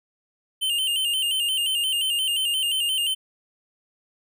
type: tone with vibrato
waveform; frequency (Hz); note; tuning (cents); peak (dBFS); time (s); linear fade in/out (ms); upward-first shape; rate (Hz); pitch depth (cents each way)
square; 2948; F#7; -7; -22; 0.61-3.15; 20; square; 5.7; 74
effects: none